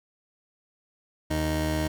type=tone pair together; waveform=25% pulse; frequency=77.78 / 311.1 Hz; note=D#2 / D#4; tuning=0 / 0 cents; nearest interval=2 octaves; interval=2400 cents; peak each=-24 dBFS; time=1.3-1.88 s; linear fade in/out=10 ms; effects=none